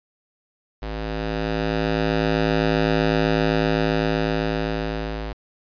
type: ring-modulated tone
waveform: 10% pulse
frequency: 107.8 Hz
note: A2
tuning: 35 cents flat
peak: -9 dBFS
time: 0.82-5.33 s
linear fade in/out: 5 ms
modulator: 54 Hz
effects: resampled to 11025 Hz